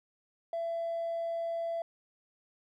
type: tone with hard clipping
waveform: sine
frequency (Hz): 670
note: E5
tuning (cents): +28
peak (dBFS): -32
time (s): 0.53-1.82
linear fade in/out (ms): 2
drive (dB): 1
effects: none